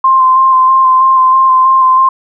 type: tone with vibrato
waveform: sine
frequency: 1046.5 Hz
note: C6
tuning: in tune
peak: -4 dBFS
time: 0.04-2.09 s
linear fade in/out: 5 ms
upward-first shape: square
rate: 3.1 Hz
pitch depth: 15 cents each way
effects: none